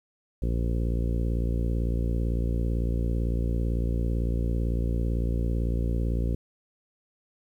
harmonic tone, 57.9 Hz, A#1, 11 cents flat, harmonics 1 / 2 / 3 / 4 / 5 / 6 / 7 / 8 / 9, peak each -25 / -31 / -35 / -37 / -39 / -41 / -42 / -43 / -44 dBFS, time 0.42-6.35 s, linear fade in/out 5 ms, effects 10-bit

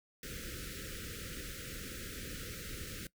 pink band-stop noise, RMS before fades -44 dBFS, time 0.23-3.07 s, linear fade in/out 2 ms, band 550 to 1300 Hz, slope 96 dB/octave, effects noise-tail reverb RT60 0.1 s tail -20 dB re dry

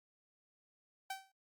sawtooth tone with exponential decay, 772 Hz, G5, 27 cents flat, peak -33 dBFS, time 1.1-1.32 s, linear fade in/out 5 ms, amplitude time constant 47 ms, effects noise-tail reverb RT60 0.2 s tail -24 dB re dry + Opus 48 kbps

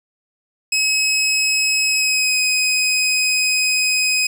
20% pulse tone with pitch glide, 2560 to 2517 Hz, D#7 to D#7, +49 to +19 cents, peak -10 dBFS, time 0.72-4.27 s, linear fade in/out 5 ms, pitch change -30 cents, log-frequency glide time 1.86-2.39 s, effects none

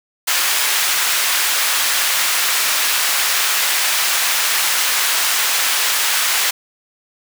pink high-pass noise, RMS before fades -17 dBFS, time 0.27-6.51 s, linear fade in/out 10 ms, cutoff 1400 Hz, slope 12 dB/octave, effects none

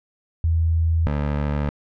sine / 20% pulse tone pair in turn, 82 / 73.05 Hz, E2 / D2, -9 / -9 cents, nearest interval major second, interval 200 cents, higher first, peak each -16 dBFS, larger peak neither, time 0.44-1.07 / 1.07-1.69 s, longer first, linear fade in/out 0 ms, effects low-pass 2000 Hz 12 dB/octave

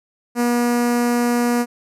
sawtooth tone with notch filter, 240.4 Hz, B3, 46 cents flat, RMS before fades -18 dBFS, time 0.35-1.66 s, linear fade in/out 50 ms, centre 3400 Hz, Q 1.1, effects resampled to 32000 Hz

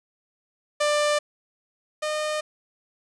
sawtooth tone pair in turn, 593 / 610.4 Hz, D5 / D#5, +17 / -33 cents, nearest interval minor second, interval 50 cents, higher second, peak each -16 / -21 dBFS, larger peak first, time 0.8-1.19 / 2.02-2.41 s, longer neither, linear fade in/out 10 ms, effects resampled to 22050 Hz + 8-bit

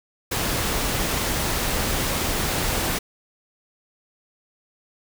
pink noise, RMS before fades -24 dBFS, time 0.31-2.99 s, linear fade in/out 10 ms, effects none

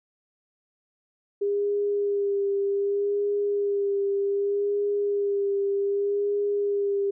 sine tone with vibrato, 403.1 Hz, G4, 48 cents sharp, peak -22 dBFS, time 1.41-7.11 s, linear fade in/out 10 ms, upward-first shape sine, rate 0.65 Hz, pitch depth 22 cents each way, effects none

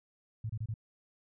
sine tone bursts, 110 Hz, A2, in tune, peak -33 dBFS, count 4, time 0.44-0.741 s, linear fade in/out 5 ms, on 55 ms, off 27 ms, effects none

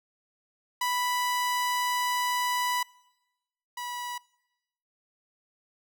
sawtooth tone pair in turn, 987.8 / 976.5 Hz, B5 / B5, 0 / -20 cents, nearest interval unison, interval 20 cents, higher first, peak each -22 / -30 dBFS, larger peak first, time 0.81-2.83 / 3.77-4.18 s, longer first, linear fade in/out 5 ms, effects noise-tail reverb RT60 1.0 s tail -24 dB re dry

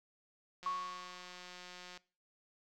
click train, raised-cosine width 0.2 ms, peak -33 dBFS, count 243, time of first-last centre 0.63-1.974 s, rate 180 Hz
sine tone with exponential decay, 1108.7 Hz, C#6, in tune, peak -32 dBFS, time 0.66-1.58 s, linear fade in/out 2 ms, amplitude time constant 200 ms
effects noise-tail reverb RT60 0.4 s tail -22 dB re dry

